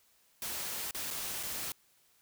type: noise with dropouts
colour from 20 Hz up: white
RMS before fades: -38 dBFS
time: 0.42-1.72 s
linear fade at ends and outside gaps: 1 ms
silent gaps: 0.91-0.947 / 1.105-1.109 / 1.429-1.433 s
effects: white hiss -68 dBFS RMS until 2.21 s